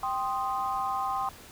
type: chord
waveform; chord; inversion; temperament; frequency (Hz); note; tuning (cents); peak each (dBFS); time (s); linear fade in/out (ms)
sine; C minor; second; equal; 784 / 1046.5 / 1244.5; G5 / C6 / Eb6; 0 / 0 / 0; -31 / -31 / -34; 0.03-1.29; 2
effects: pink hiss -49 dBFS RMS until 1.51 s